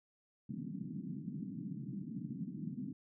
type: band-pass noise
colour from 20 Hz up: pink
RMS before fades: -43 dBFS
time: 0.49-2.93 s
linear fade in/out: 5 ms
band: 140 to 280 Hz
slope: 48 dB/octave
effects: none